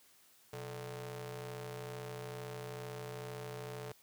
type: ring-modulated tone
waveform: sawtooth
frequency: 155.56 Hz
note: D#3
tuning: in tune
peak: -35 dBFS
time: 0.53-3.92 s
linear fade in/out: 2 ms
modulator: 280 Hz
effects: white hiss -65 dBFS RMS until 4.02 s + high-pass 80 Hz 12 dB/octave